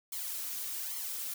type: noise with flanger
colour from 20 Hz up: blue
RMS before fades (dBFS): -38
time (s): 0.12-1.34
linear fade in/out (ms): 5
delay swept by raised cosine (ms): 0.93 to 4.23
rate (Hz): 1.2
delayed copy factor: +0.95
effects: none